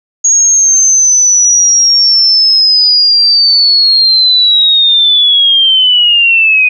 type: linear sweep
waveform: sine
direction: down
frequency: 6645 to 2481 Hz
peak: -4 dBFS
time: 0.24-6.69 s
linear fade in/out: 10 ms
effects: none